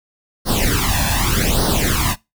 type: noise with flanger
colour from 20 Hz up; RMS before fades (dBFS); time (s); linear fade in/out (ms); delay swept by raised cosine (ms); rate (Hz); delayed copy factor
pink; -17; 0.45-2.16; 50; 0.2 to 1.19; 0.84; +0.85
effects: noise-tail reverb RT60 0.2 s tail -21 dB re dry